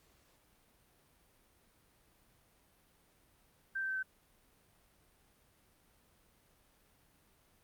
sine tone with pitch steps, 1567 / 1556.2 / 1545.4 / 1534.8 Hz, G6 / G6 / G6 / G6, -1 / -13 / -25 / -37 cents, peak -34 dBFS, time 3.75-4.03 s, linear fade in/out 10 ms, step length 70 ms, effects pink hiss -69 dBFS RMS until 7.63 s + Opus 48 kbps

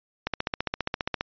click train, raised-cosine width 0.3 ms, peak -10 dBFS, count 15, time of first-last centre 0.27-1.21 s, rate 14.9 Hz, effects resampled to 11025 Hz

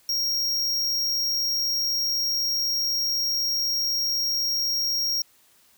square tone, 5588 Hz, F8, in tune, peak -23 dBFS, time 0.09-5.22 s, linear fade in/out 2 ms, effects white hiss -59 dBFS RMS until 5.77 s

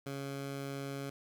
15% pulse tone, 138.59 Hz, C#3, in tune, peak -32 dBFS, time 0.06-1.1 s, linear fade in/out 5 ms, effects none

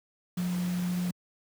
sine tone in noise, 178.6 Hz, F3, 39 cents sharp, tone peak -27 dBFS, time 0.37-1.11 s, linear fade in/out 5 ms, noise pink, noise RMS -42 dBFS, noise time 0.37-1.11 s, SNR +12 dB, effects high-pass 100 Hz 12 dB/octave

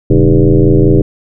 sine tone with frequency modulation, 139.7 Hz, C#3, 14 cents sharp, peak -4 dBFS, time 0.1-1.02 s, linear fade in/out 5 ms, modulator 84.7 Hz, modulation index 3.7, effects none

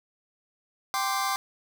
sawtooth chord, G suspended fourth, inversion none, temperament just, 784 / 1045.3 / 1176 Hz, G5 / C6 / D6, 0 / -2 / +2 cents, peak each -26 dBFS, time 0.94-1.36 s, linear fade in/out 0 ms, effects none

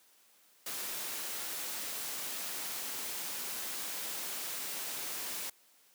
white noise, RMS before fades -39 dBFS, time 0.66-5.5 s, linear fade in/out 5 ms, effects white hiss -65 dBFS RMS until 5.94 s + high-pass 200 Hz 12 dB/octave

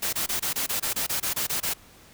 white noise bursts, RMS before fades -27 dBFS, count 13, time 0.02-1.738 s, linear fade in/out 10 ms, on 110 ms, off 24 ms, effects pink hiss -52 dBFS RMS until 2.13 s

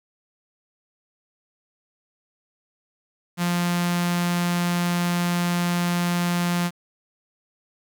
sawtooth tone with notch filter, 174.7 Hz, F3, 1 cent sharp, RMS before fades -23 dBFS, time 3.37-6.71 s, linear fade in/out 50 ms, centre 420 Hz, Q 0.89, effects 9-bit

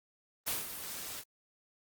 white noise with ADSR envelope, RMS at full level -32 dBFS, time 0.46-1.24 s, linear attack 21 ms, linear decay 170 ms, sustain -10 dB, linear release 54 ms, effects Opus 24 kbps

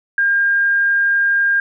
sine tone, 1608 Hz, G6, 44 cents sharp, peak -12 dBFS, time 0.18-1.6 s, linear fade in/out 2 ms, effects none

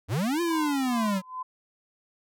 square linear two-way sweep, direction up then down, 81.3 to 349.2 to 181.6 Hz, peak -25 dBFS, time 0.08-1.22 s, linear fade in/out 50 ms, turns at 0.41 s
sine tone with tremolo, 1020 Hz, C6, 44 cents flat, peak -29 dBFS, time 0.48-1.43 s, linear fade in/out 10 ms, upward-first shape sine, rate 2.3 Hz, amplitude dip 90%
effects none

